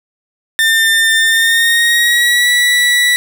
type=tone with pitch glide; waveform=30% pulse; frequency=1799 to 1950.5 Hz; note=A6 to B6; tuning=+38 to -22 cents; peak=-6 dBFS; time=0.59-3.16 s; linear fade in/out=0 ms; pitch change=+140 cents; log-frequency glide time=1.27-2.49 s; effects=none